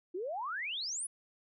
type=exponential sweep; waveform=sine; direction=up; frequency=336.4 to 10548 Hz; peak=-35 dBFS; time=0.14-1.07 s; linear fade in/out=10 ms; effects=none